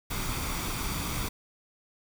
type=noise with comb filter; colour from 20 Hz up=pink; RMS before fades=-32 dBFS; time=0.1-1.29 s; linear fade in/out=10 ms; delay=0.86 ms; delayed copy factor=+0.5; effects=none